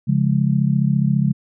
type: chord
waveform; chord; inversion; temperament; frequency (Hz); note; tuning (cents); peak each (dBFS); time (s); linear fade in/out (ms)
sine; Db major; none; just; 138.59 / 173.24 / 207.9; Db3 / F3 / Ab3; 0 / -14 / +2; -17 / -20 / -20; 0.07-1.33; 20
effects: none